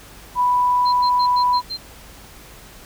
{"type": "tone", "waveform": "sine", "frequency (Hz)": 987.8, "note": "B5", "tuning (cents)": 0, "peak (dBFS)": -14, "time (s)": [0.35, 1.62], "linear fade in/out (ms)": 50}
{"type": "tone bursts", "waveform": "sine", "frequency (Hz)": 4153, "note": "C8", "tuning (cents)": -14, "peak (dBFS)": -24, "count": 6, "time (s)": [0.85, 1.775], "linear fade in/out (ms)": 20, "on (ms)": 80, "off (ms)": 89}
{"effects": ["added 50 Hz sine -47 dBFS peak until 2.85 s", "pink hiss -43 dBFS RMS until 2.85 s"]}